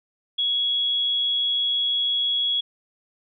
sine tone, 3342 Hz, G#7, 10 cents sharp, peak -20 dBFS, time 0.38-2.61 s, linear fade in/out 10 ms, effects none

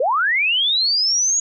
sine linear sweep, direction up, 463.3 to 6770 Hz, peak -15 dBFS, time 0-1.4 s, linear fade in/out 5 ms, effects none

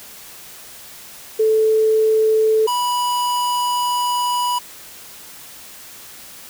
sine / square tone pair in turn, 437.7 / 980.3 Hz, A4 / B5, -9 / -13 cents, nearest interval octave + major second, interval 1396 cents, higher second, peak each -12 / -18 dBFS, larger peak first, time 1.39-2.67 / 2.67-4.59 s, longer second, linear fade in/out 10 ms, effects white hiss -39 dBFS RMS until 6.49 s

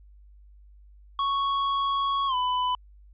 square tone with pitch glide, 1108.7 to 999.2 Hz, C#6 to B5, 0 to +20 cents, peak -24 dBFS, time 1.19-2.75 s, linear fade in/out 2 ms, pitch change -180 cents, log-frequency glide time 2.27-2.35 s, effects added 50 Hz sine -49 dBFS peak until 3.13 s + resampled to 8000 Hz

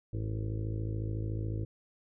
harmonic tone with a mistuned harmonic, 53.9 Hz, A1, 35 cents flat, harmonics 1 / 2 / 3 / 4 / 5 / 6 / 7 / 8 / 9 / 10, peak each -39 / -33 / -47 / -51 / -50 / -43 / -49 / -51 / -50 / -55 dBFS, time 0.13-1.65 s, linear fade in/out 5 ms, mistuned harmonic 9, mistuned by -40 cents, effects none

